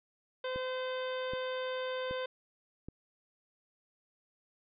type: harmonic tone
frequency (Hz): 513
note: C5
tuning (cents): -34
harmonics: 1 / 2 / 3 / 4 / 5 / 6 / 7 / 9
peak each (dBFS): -35 / -43 / -44 / -50 / -52 / -49 / -48 / -59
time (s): 0.44-2.26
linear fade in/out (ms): 5
type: click train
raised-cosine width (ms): 3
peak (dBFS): -30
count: 4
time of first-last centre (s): 0.56-2.886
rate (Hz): 1.29
effects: none